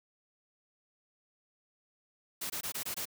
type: noise bursts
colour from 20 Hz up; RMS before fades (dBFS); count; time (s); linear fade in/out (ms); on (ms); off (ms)
white; -37; 6; 2.41-3.055; 10; 90; 21
effects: none